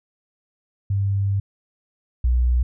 sine tone pair in turn, 99 / 61.19 Hz, G2 / B1, +18 / -15 cents, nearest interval minor sixth, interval 833 cents, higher first, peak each -18 / -15 dBFS, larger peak second, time 0.9-1.4 / 2.24-2.63 s, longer first, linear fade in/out 5 ms, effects none

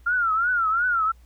sine tone with vibrato, 1380 Hz, F6, 21 cents flat, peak -19 dBFS, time 0.06-1.12 s, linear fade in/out 10 ms, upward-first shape triangle, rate 2.8 Hz, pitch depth 160 cents each way, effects added 60 Hz sine -48 dBFS peak until 1.25 s + pink hiss -63 dBFS RMS until 1.25 s

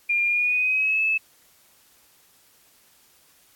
sine tone with pitch glide, 2404 to 2606 Hz, D7 to E7, +40 to -20 cents, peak -19 dBFS, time 0.09-1.18 s, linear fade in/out 10 ms, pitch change +140 cents, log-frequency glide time 0.27-1.02 s, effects white hiss -58 dBFS RMS until 3.55 s + AAC 64 kbps

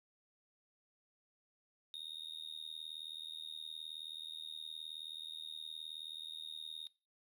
triangle tone with amplitude modulation, 3714 Hz, A#7, 7 cents flat, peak -38 dBFS, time 1.94-6.87 s, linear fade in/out 0 ms, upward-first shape sine, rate 79 Hz, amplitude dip 95%, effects noise-tail reverb RT60 0.3 s tail -20 dB re dry

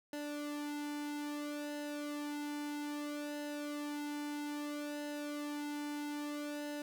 sawtooth tone with flanger, 293.7 Hz, D4, in tune, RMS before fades -41 dBFS, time 0.13-6.82 s, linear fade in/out 2 ms, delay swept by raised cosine 0.87 to 1.84 ms, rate 0.61 Hz, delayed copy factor -0.7, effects none

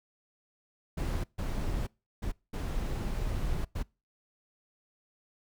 brown noise bursts at uneven times, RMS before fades -32 dBFS, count 5, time 0.97-1.24 / 1.38-1.87 / 2.22-2.32 / 2.53-3.65 / 3.75-3.83 s, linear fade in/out 10 ms, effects noise-tail reverb RT60 0.3 s tail -25 dB re dry

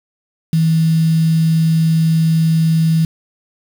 sine tone with quantisation, 161.8 Hz, E3, 32 cents flat, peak -10 dBFS, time 0.53-3.05 s, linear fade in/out 2 ms, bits 5, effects none

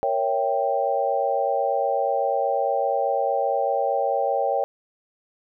sine chord, A# diminished seventh, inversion none, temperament equal, 466.2 / 554.4 / 659.3 / 784 Hz, A#4 / C#5 / E5 / G5, 0 / 0 / 0 / 0 cents, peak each -28 / -24 / -28 / -24 dBFS, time 0.03-4.64 s, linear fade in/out 0 ms, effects none

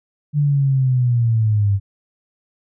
sine linear sweep, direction down, 148.7 to 97.2 Hz, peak -13 dBFS, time 0.33-1.8 s, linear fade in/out 50 ms, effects none

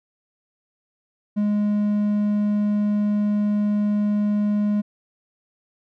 triangle tone, 207.7 Hz, G#3, in tune, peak -16 dBFS, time 1.36-4.82 s, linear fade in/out 20 ms, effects none

